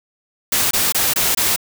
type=noise bursts; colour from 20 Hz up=white; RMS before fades=-17 dBFS; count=5; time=0.52-1.562 s; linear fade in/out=5 ms; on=190 ms; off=23 ms; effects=none